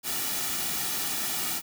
white noise with comb filter, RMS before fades -30 dBFS, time 0.03-1.62 s, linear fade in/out 50 ms, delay 1.9 ms, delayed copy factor -0.6, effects none

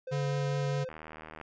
triangle tone, 515 Hz, C5, 28 cents flat, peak -34 dBFS, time 0.07-0.89 s, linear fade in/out 5 ms
square tone with vibrato, 142.5 Hz, C#3, 48 cents sharp, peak -30 dBFS, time 0.11-0.85 s, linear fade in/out 20 ms, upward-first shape triangle, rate 4.9 Hz, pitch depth 8 cents each way
click train, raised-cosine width 0.5 ms, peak -29 dBFS, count 42, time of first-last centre 0.89-1.413 s, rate 78.4 Hz
effects resampled to 16000 Hz

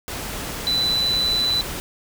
sine tone in noise, 3988 Hz, B7, 16 cents sharp, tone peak -18 dBFS, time 0.67-1.61 s, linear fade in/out 0 ms, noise pink, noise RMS -30 dBFS, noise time 0.08-1.8 s, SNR +9 dB, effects none

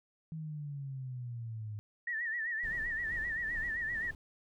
sine exponential sweep, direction down, 161.4 to 103.83 Hz, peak -38 dBFS, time 0.32-1.79 s, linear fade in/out 0 ms
sine tone with vibrato, 1842 Hz, A#6, 21 cents flat, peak -33 dBFS, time 2.07-4.11 s, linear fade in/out 5 ms, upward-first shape sine, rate 7.7 Hz, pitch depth 92 cents each way
brown noise with tremolo, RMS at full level -46 dBFS, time 2.63-4.15 s, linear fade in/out 2 ms, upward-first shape sine, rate 2.3 Hz, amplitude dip 40%
effects none

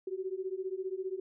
sine beating tone pair, 370 / 385 Hz, F#4 / G4, 0 / -31 cents, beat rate 15 Hz, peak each -37 / -37 dBFS, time 0.07-1.2 s, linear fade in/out 5 ms, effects none

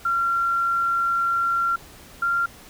sine tone pair in turn, 1373 / 1384.9 Hz, F6 / F6, -30 / -15 cents, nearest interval unison, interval 15 cents, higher second, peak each -19 dBFS, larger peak neither, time 0.05-1.76 / 2.22-2.46 s, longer first, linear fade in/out 5 ms, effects pink hiss -46 dBFS RMS until 2.69 s

